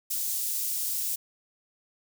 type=high-pass noise; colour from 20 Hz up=white; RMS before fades=-30 dBFS; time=0.1-1.16 s; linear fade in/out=10 ms; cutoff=6500 Hz; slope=12 dB/octave; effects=none